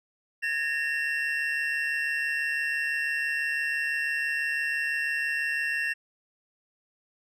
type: tone cluster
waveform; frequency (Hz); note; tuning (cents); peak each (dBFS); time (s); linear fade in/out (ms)
triangle; 1683 / 1829 / 2720; G#6 / A#6 / F7; +23 / -33 / -46; -31 / -27 / -30; 0.42-5.94; 20
effects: none